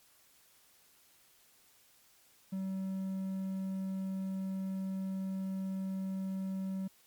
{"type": "tone", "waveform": "triangle", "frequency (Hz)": 190.9, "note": "G3", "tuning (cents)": -46, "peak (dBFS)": -32, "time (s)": [2.52, 6.88], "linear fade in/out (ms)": 10, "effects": ["white hiss -65 dBFS RMS until 7.06 s", "MP3 96 kbps"]}